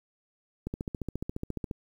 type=click train; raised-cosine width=3 ms; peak=-20 dBFS; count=16; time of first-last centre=0.67-1.712 s; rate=14.4 Hz; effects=9-bit